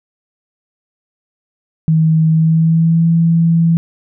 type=tone with pitch glide; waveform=sine; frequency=159.5 to 166.18 Hz; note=D#3 to E3; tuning=+43 to +14 cents; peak=-8 dBFS; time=1.88-3.77 s; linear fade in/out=0 ms; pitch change=+71 cents; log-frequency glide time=2.3-3.08 s; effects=none